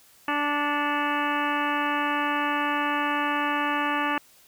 harmonic tone with a mistuned harmonic, 292 Hz, D4, 10 cents flat, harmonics 1 / 2 / 3 / 4 / 5 / 6 / 7 / 8 / 9 / 10, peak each -30 / -36 / -29 / -29 / -34 / -31 / -41 / -38 / -34 / -39 dBFS, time 0.28-4.18 s, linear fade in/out 2 ms, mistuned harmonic 8, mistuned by -71 cents, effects white hiss -56 dBFS RMS until 4.47 s

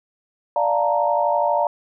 sine chord, Bb major seventh, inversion first, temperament equal, 587.3 / 698.5 / 880 / 932.3 Hz, D5 / F5 / A5 / Bb5, 0 / 0 / 0 / 0 cents, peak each -21 / -22 / -26 / -21 dBFS, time 0.56-1.67 s, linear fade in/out 2 ms, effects none

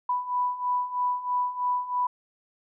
sine beating tone pair, 987.8 / 990.9 Hz, B5 / B5, 0 / +5 cents, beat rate 3.1 Hz, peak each -30 / -26 dBFS, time 0.09-2.07 s, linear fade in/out 5 ms, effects none

